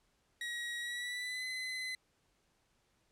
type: tone with pitch glide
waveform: 30% pulse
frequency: 1904 to 2029 Hz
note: A#6 to B6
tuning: +36 to +46 cents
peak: -35 dBFS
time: 0.41-1.95 s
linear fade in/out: 2 ms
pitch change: +110 cents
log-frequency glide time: 0.8-1.47 s
effects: pink hiss -75 dBFS RMS until 3.11 s + low-pass 10000 Hz 12 dB/octave